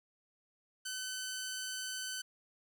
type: tone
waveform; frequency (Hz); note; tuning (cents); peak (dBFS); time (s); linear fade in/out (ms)
10% pulse; 1518; F#6; +44; -30; 0.85-2.22; 10
effects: none